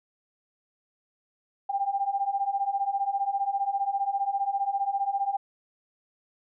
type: beating tone pair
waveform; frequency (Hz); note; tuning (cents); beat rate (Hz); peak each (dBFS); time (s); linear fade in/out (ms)
sine; 784 / 799; G5 / G5; 0 / +33; 15; -29 / -27; 1.69-5.37; 10
effects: none